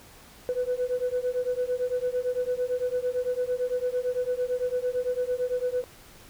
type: beating tone pair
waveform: sine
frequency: 493.9 / 502.8 Hz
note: B4 / B4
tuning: 0 / +31 cents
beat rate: 8.9 Hz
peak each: -27 dBFS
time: 0.49-5.84 s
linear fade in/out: 0 ms
effects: tanh soft clip ceiling -20 dBFS + pink hiss -51 dBFS RMS until 6.29 s